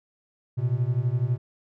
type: beating tone pair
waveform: triangle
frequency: 117 / 129 Hz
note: A#2 / C3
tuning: +7 / -24 cents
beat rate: 12 Hz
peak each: -23 dBFS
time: 0.57-1.38 s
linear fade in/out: 20 ms
effects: none